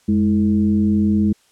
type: tone with frequency modulation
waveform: sine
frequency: 207.7 Hz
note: G#3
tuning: in tune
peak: -13 dBFS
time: 0.08-1.33 s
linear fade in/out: 10 ms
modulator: 117 Hz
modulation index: 0.71
effects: white hiss -57 dBFS RMS until 1.51 s + low-pass 9000 Hz 12 dB/octave